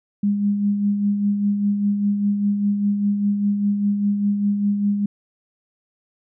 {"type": "tone with tremolo", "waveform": "sine", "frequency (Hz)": 203.5, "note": "G#3", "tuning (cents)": -35, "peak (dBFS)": -15, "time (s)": [0.23, 5.06], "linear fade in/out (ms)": 5, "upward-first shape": "sine", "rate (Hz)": 5, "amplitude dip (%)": 45, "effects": []}